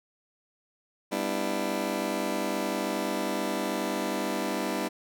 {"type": "chord", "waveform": "20% pulse", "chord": "E minor seventh", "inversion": "first", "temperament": "just", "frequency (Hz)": [197.78, 247.2, 296.7, 329.6], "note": ["G3", "B3", "D4", "E4"], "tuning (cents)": [16, 2, 18, 0], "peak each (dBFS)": -29, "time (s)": [1.11, 4.89], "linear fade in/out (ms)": 20, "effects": []}